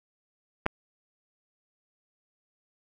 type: clicks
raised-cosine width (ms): 0.5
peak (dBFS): -23 / -8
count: 2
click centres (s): 0.659 / 0.664
effects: none